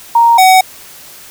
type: tone pair in turn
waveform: sine / square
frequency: 932.3 / 750.3 Hz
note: A#5 / F#5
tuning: 0 / +24 cents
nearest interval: major third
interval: 376 cents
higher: first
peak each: -4 dBFS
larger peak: neither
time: 0.15-0.38 / 0.38-0.61 s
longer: neither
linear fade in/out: 5 ms
effects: white hiss -35 dBFS RMS until 1.3 s